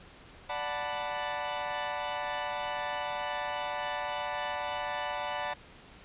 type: chord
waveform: sawtooth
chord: B minor seventh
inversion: first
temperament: equal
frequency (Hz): 587.3 / 740 / 880 / 987.8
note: D5 / F#5 / A5 / B5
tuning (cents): 0 / 0 / 0 / 0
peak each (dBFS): -34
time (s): 0.49-5.54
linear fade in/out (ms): 10
effects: pink hiss -53 dBFS RMS until 6.04 s + resampled to 8000 Hz